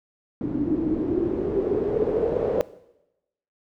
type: noise with low-pass filter sweep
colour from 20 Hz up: white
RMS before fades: -24 dBFS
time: 0.41-2.61 s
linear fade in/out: 0 ms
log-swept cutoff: 280 to 500 Hz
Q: 7.1
effects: noise-tail reverb RT60 0.9 s tail -18 dB re dry